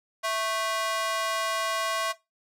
sawtooth ring-modulated tone, 880 Hz, A5, in tune, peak -19 dBFS, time 0.23-2.13 s, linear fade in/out 20 ms, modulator 221 Hz, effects noise-tail reverb RT60 0.2 s tail -17 dB re dry + low-pass 12000 Hz 12 dB/octave

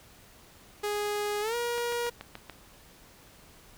sawtooth tone with pitch glide, 414.6 to 476.3 Hz, G#4 to A#4, -3 to +37 cents, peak -25 dBFS, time 0.83-2.1 s, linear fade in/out 10 ms, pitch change +240 cents, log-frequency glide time 1.41-1.55 s
click train, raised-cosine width 0.3 ms, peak -24 dBFS, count 6, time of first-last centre 1.78-2.497 s, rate 6.97 Hz
effects pink hiss -55 dBFS RMS until 3.77 s

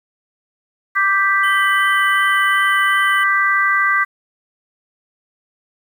sine chord, G major, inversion second, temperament equal, 1174.7 / 1568 / 1975.5 Hz, D6 / G6 / B6, 0 / 0 / 0 cents, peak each -17 dBFS, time 0.95-4.05 s, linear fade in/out 20 ms
square tone with vibrato, 3034 Hz, F#7, 43 cents sharp, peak -27 dBFS, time 1.43-3.24 s, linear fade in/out 10 ms, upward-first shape sine, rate 2.7 Hz, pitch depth 12 cents each way
effects 8-bit

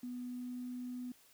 triangle tone with pitch glide, 246.9 to 248.3 Hz, B3 to B3, 0 to +9 cents, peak -36 dBFS, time 0.03-1.12 s, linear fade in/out 5 ms, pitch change +9 cents, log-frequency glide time 0.17-0.68 s, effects tanh soft clip ceiling -38 dBFS + white hiss -65 dBFS RMS until 1.33 s

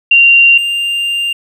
sine / triangle tone pair in turn, 2769 / 2793 Hz, F7 / F7, -15 / -1 cents, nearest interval unison, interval 14 cents, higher second, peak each -3 / -11 dBFS, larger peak first, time 0.11-0.58 / 0.58-1.33 s, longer second, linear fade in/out 5 ms, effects none

